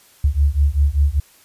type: beating tone pair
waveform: sine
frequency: 69.3 / 74.4 Hz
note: C#2 / D2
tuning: 0 / +23 cents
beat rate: 5.1 Hz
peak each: -16 dBFS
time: 0.24-1.2 s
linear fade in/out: 5 ms
effects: white hiss -51 dBFS RMS until 1.44 s + resampled to 32000 Hz